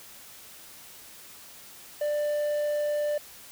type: tone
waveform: triangle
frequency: 592 Hz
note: D5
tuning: 14 cents sharp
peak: -23 dBFS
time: 2.01-3.18 s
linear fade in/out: 5 ms
effects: white hiss -48 dBFS RMS until 3.51 s